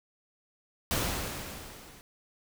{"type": "noise with level ramp", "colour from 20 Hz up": "pink", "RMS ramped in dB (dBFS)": [-28, -53], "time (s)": [0.91, 2.01], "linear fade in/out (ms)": 0, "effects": []}